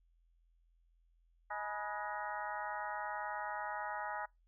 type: harmonic tone with a mistuned harmonic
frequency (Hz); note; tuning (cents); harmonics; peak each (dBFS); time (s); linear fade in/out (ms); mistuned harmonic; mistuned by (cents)
209.1; G#3; +12; 3 / 4 / 5 / 6 / 7 / 8 / 9; -48 / -42 / -46 / -46 / -47 / -53 / -48; 1.5-4.26; 10; 5; -120
effects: noise-tail reverb RT60 0.2 s tail -25 dB re dry + added 42 Hz sine -68 dBFS peak until 4.47 s